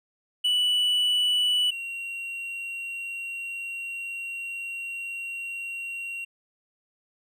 triangle tone pair in turn, 2961 / 2749 Hz, F#7 / F7, +1 / -28 cents, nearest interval minor second, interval 129 cents, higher first, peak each -19 / -30 dBFS, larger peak first, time 0.44-1.71 / 1.71-6.25 s, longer second, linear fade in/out 10 ms, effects none

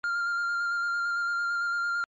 triangle tone with vibrato, 1396.9 Hz, F6, in tune, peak -24 dBFS, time 0.04-2.04 s, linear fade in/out 0 ms, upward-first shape square, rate 8.9 Hz, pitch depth 13 cents each way, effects MP3 32 kbps

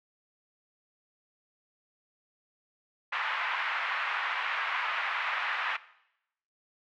pink band-pass noise, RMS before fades -32 dBFS, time 3.12-5.77 s, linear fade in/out 10 ms, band 990 to 2600 Hz, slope 24 dB/octave, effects noise-tail reverb RT60 0.8 s tail -18 dB re dry

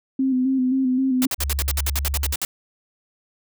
sine tone with vibrato, 259.9 Hz, C4, 11 cents flat, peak -17 dBFS, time 0.19-1.27 s, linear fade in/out 5 ms, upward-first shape square, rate 3.8 Hz, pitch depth 37 cents each way
white noise bursts, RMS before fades -24 dBFS, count 14, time 1.22-2.449 s, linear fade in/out 0 ms, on 33 ms, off 59 ms
sine tone with pitch glide, 69.3 to 70.02 Hz, C#2 to C#2, 0 to +18 cents, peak -22 dBFS, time 1.38-2.36 s, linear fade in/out 50 ms, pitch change +18 cents, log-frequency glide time 1.92-2.22 s
effects none

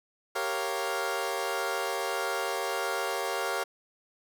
20% pulse chord, G half-diminished seventh, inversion none, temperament equal, 392 / 466.2 / 554.4 / 698.5 Hz, G4 / Bb4 / Db5 / F5, 0 / 0 / 0 / 0 cents, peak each -30 dBFS, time 0.35-3.64 s, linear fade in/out 10 ms, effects none

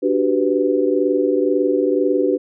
sine chord, G major seventh, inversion second, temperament equal with one note detuned, 293.7 / 370 / 392 / 497.6 Hz, D4 / F#4 / G4 / B4, 0 / 0 / 0 / +13 cents, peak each -20 dBFS, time 0.02-2.38 s, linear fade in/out 20 ms, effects none

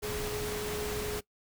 sine tone in noise, 420.3 Hz, G#4, 21 cents sharp, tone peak -35 dBFS, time 0.02-1.21 s, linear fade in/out 20 ms, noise pink, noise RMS -37 dBFS, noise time 0.02-1.21 s, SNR -1 dB, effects noise-tail reverb RT60 0.1 s tail -21 dB re dry

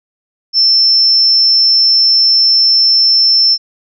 sine tone, 5340 Hz, E8, 22 cents sharp, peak -6 dBFS, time 0.53-3.58 s, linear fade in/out 50 ms, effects none

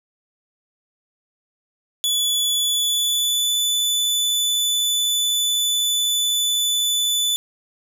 sawtooth tone with pitch glide, 3432 to 3488 Hz, A7 to A7, -44 to -16 cents, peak -15 dBFS, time 2.04-7.36 s, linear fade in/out 0 ms, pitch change +28 cents, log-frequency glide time 2.51-3.55 s, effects none

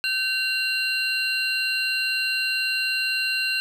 triangle tone cluster, 1538 / 2761 / 4122 Hz, G6 / F7 / C8, -33 / -20 / -27 cents, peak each -27 / -23 / -26 dBFS, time 0.04-3.6 s, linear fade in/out 0 ms, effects none

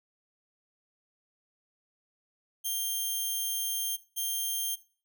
5% pulse tone pair in turn, 3180 / 3180 Hz, G7 / G7, +24 / +24 cents, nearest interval unison, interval 0 cents, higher neither, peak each -21 dBFS, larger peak neither, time 2.64-3.97 / 4.16-4.76 s, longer first, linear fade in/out 20 ms, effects noise-tail reverb RT60 0.4 s tail -18 dB re dry

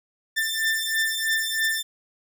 sawtooth beating tone pair, 1781 / 1784.1 Hz, A6 / A6, +21 / +24 cents, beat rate 3.1 Hz, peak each -22 dBFS, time 0.36-1.83 s, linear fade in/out 20 ms, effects none

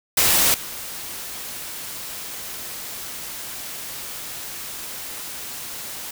white noise with level steps, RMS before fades -17 / -33 dBFS, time 0.17-6.11 s, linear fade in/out 5 ms, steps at 0.54 s, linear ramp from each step 2 ms, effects none

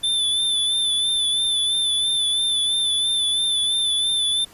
square tone with vibrato, 3520 Hz, A7, in tune, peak -19 dBFS, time 0.03-4.45 s, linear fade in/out 10 ms, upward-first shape sine, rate 3 Hz, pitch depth 35 cents each way, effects pink hiss -48 dBFS RMS until 4.53 s + resampled to 32000 Hz

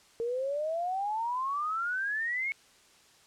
sine exponential sweep, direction up, 455.4 to 2217 Hz, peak -29 dBFS, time 0.2-2.52 s, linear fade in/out 0 ms, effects white hiss -60 dBFS RMS until 3.26 s + low-pass 8000 Hz 12 dB/octave

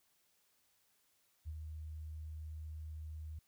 sine tone with ADSR envelope, 77.78 Hz, D#2, in tune, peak -39 dBFS, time 1.45-3.39 s, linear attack 32 ms, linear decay 48 ms, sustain -4 dB, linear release 4 ms, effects white hiss -75 dBFS RMS until 3.47 s

